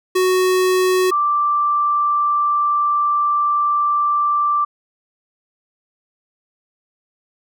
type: tone pair in turn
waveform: square / sine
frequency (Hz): 370 / 1174.7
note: F#4 / D6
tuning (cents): 0 / 0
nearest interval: octave + minor sixth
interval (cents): 2000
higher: second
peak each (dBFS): -14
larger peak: neither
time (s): 0.15-1.11 / 1.11-4.65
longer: second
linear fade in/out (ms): 10
effects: none